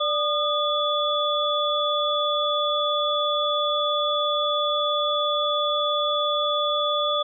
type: tone cluster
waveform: sine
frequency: 588 / 1221 / 3441 Hz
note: D5 / D#6 / A7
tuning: +2 / -33 / -39 cents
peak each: -25 dBFS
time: 0-7.23 s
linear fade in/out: 10 ms
effects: none